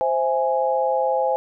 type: chord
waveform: sine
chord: C augmented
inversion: none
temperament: equal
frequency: 523.3 / 659.3 / 830.6 Hz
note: C5 / E5 / G#5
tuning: 0 / 0 / 0 cents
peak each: -21 / -25 / -22 dBFS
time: 0.01-1.36 s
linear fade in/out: 0 ms
effects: none